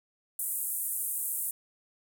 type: band-pass noise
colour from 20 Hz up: pink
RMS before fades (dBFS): -33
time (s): 0.39-1.51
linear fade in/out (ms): 2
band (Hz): 8600 to 16000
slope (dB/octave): 48
effects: none